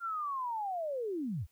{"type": "linear sweep", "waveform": "sine", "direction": "down", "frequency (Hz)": [1402, 60.8], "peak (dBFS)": -33, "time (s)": [0, 1.47], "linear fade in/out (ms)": 50, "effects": ["white hiss -73 dBFS RMS until 1.51 s"]}